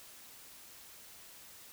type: silence
effects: white hiss -54 dBFS RMS until 1.72 s